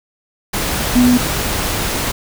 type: tone in noise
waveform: sine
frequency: 246.9 Hz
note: B3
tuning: in tune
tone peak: -8 dBFS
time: 0.95-1.18 s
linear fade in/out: 10 ms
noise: pink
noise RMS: -19 dBFS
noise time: 0.53-2.12 s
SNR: +8 dB
effects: none